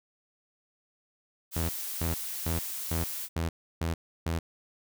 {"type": "noise", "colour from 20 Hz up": "blue", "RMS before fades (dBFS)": -36, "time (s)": [1.51, 3.29], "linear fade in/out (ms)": 50}
{"type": "tone bursts", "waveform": "sawtooth", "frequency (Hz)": 82.6, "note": "E2", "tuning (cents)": 4, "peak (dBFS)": -24, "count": 7, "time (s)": [1.56, 4.39], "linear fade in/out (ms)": 5, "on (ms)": 130, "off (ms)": 320}
{"effects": []}